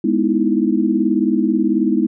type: chord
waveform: sine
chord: E major seventh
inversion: first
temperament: equal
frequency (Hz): 207.7 / 246.9 / 311.1 / 329.6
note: G#3 / B3 / D#4 / E4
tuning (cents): 0 / 0 / 0 / 0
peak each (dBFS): -19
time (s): 0.04-2.07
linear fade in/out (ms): 5
effects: none